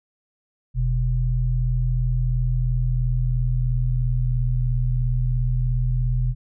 sine tone pair together, 41.55 / 124.5 Hz, E1 / B2, +15 / +14 cents, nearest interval octave + perfect fifth, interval 1899 cents, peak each -21 dBFS, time 0.74-6.35 s, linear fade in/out 50 ms, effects none

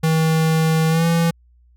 square tone with pitch glide, 160.1 to 167.28 Hz, D#3 to E3, +50 to +26 cents, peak -15 dBFS, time 0.03-1.31 s, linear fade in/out 10 ms, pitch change +76 cents, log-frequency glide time 0.89-1.06 s, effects added 60 Hz sine -50 dBFS peak until 1.76 s

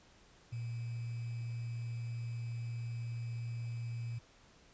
sine tone with sample-and-hold, 117.3 Hz, A#2, 11 cents sharp, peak -37 dBFS, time 0.52-4.19 s, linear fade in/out 10 ms, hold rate 2450 Hz, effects pink hiss -63 dBFS RMS until 4.73 s + resampled to 16000 Hz

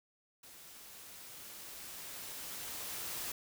white noise with level ramp, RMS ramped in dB -55 to -40 dBFS, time 0.43-3.32 s, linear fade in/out 5 ms, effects none

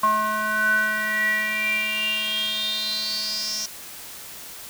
square tone with band-pass filter sweep, 214.5 Hz, A3, 44 cents flat, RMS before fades -24 dBFS, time 0.03-3.66 s, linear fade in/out 5 ms, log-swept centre 1100 to 5700 Hz, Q 9.7, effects white hiss -39 dBFS RMS until 4.69 s

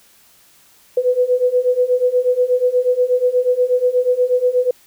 sine beating tone pair, 493.9 / 502.2 Hz, B4 / B4, 0 / +29 cents, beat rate 8.3 Hz, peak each -17 / -15 dBFS, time 0.97-4.71 s, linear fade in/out 5 ms, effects white hiss -51 dBFS RMS until 4.86 s

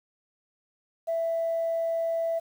sine tone, 662 Hz, E5, 7 cents sharp, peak -24 dBFS, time 1.07-2.4 s, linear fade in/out 20 ms, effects tanh soft clip ceiling -20 dBFS + 9-bit

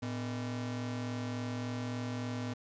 45% pulse ring-modulated tone, 181.3 Hz, F#3, 35 cents flat, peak -32 dBFS, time 0.02-2.54 s, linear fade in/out 10 ms, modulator 68.9 Hz, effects resampled to 16000 Hz + 10-bit

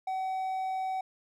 triangle tone, 757 Hz, F#5, 39 cents sharp, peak -28 dBFS, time 0.07-1.01 s, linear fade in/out 5 ms, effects none

